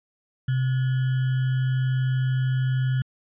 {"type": "tone with sample-and-hold", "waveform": "sine", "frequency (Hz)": 129.5, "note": "C3", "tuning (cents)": -17, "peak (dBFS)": -20, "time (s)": [0.48, 3.02], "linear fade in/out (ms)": 5, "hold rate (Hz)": 1575, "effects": ["resampled to 8000 Hz"]}